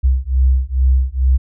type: beating tone pair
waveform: sine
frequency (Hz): 63.8 / 66.1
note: C2 / C2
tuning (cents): -43 / +18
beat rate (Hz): 2.3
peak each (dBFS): -14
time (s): 0.03-1.38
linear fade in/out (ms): 20
effects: none